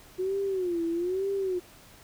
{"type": "tone with vibrato", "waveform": "sine", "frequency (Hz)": 363, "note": "F#4", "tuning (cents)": -33, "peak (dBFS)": -26, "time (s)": [0.18, 1.6], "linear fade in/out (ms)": 20, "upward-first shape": "sine", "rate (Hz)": 1.1, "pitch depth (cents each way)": 150, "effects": ["pink hiss -53 dBFS RMS until 2.03 s"]}